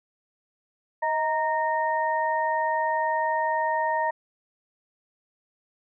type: tone cluster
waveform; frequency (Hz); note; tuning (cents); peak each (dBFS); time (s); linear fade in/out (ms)
sine; 631 / 931 / 1845; D#5 / A#5 / A#6; +24 / -2 / -18; -28 / -24 / -31; 1.02-4.11; 10
effects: none